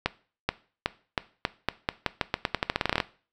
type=accelerating click train; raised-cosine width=0.3 ms; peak=-7 dBFS; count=22; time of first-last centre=0.06-3.002 s; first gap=430 ms; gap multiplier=0.86; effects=noise-tail reverb RT60 0.4 s tail -18 dB re dry